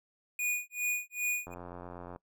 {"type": "tone with tremolo", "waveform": "square", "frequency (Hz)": 2457, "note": "D#7", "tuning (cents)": -22, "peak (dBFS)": -28, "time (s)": [0.39, 1.54], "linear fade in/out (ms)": 2, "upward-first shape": "sine", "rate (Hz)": 2.5, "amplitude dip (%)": 100}
{"type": "click train", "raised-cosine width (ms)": 1, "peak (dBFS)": -30, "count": 62, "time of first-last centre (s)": [1.47, 2.161], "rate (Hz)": 88.3}
{"effects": ["noise-tail reverb RT60 0.1 s tail -23 dB re dry"]}